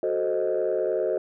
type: chord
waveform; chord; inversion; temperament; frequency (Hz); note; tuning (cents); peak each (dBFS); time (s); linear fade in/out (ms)
sine; F# diminished seventh; none; equal; 370 / 440 / 523.3 / 622.3; F#4 / A4 / C5 / Eb5; 0 / 0 / 0 / 0; -27; 0.03-1.18; 2
effects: tanh soft clip ceiling -16 dBFS